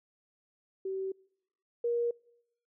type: tone pair in turn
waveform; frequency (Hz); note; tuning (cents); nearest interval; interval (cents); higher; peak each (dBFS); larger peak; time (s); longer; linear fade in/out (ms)
sine; 383.1 / 473.3; G4 / A#4; -40 / +26; major third; 366; second; -32 / -27; second; 0.85-1.12 / 1.84-2.11; neither; 5
effects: noise-tail reverb RT60 0.8 s tail -26 dB re dry